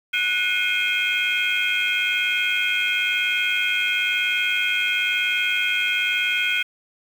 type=tone cluster; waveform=sine; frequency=1476 / 2148 / 2438 / 2539 / 3227 Hz; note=F#6 / C7 / D#7 / D#7 / G7; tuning=-5 / +45 / -36 / +34 / +50 cents; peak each=-25 dBFS; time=0.13-6.63 s; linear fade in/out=10 ms; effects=tanh soft clip ceiling -12 dBFS + 7-bit